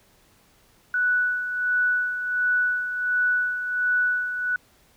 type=tone with tremolo; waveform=sine; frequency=1480 Hz; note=F#6; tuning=in tune; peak=-18 dBFS; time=0.94-4.56 s; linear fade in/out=2 ms; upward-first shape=sine; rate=1.4 Hz; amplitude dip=60%; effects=pink hiss -59 dBFS RMS until 4.96 s